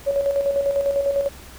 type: tone with tremolo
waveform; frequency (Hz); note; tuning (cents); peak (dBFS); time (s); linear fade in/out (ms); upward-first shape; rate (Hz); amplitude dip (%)
sine; 559; C#5; +14; -16; 0.06-1.29; 20; square; 10; 50
effects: added 66 Hz sine -44 dBFS peak until 1.58 s + pink hiss -43 dBFS RMS until 1.58 s